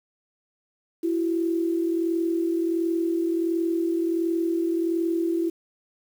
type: tone pair together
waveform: sine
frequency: 334.4 / 375.8 Hz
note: E4 / F#4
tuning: +25 / +27 cents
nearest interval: major second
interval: 202 cents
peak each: -22 / -30 dBFS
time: 1.03-5.5 s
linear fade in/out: 10 ms
effects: 8-bit